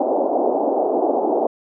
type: band-pass noise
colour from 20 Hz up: white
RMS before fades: -19 dBFS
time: 0-1.47 s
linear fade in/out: 5 ms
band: 260 to 790 Hz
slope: 48 dB/octave
effects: none